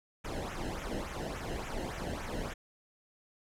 brown noise with flanger, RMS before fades -38 dBFS, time 0.24-2.54 s, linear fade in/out 10 ms, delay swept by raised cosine 0.21 to 0.88 ms, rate 3.5 Hz, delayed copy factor -0.75, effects low-pass 12000 Hz 12 dB/octave

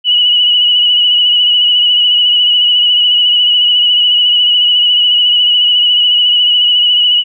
sine tone with vibrato, 2936 Hz, F#7, 14 cents flat, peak -6 dBFS, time 0.04-7.24 s, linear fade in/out 50 ms, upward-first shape sine, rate 14 Hz, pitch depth 33 cents each way, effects none

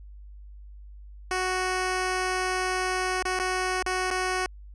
10% pulse tone with dropouts, 370 Hz, F#4, in tune, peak -17 dBFS, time 1.31-4.46 s, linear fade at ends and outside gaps 1 ms, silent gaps 3.225-3.253 / 3.39-3.398 / 3.826-3.863 / 4.105-4.111 s, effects added 50 Hz sine -42 dBFS peak until 4.74 s + resampled to 22050 Hz

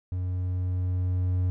triangle tone with level ramp, 91 Hz, F#2, 28 cents flat, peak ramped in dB -25 to -20 dBFS, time 0.12-1.5 s, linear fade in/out 0 ms, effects none

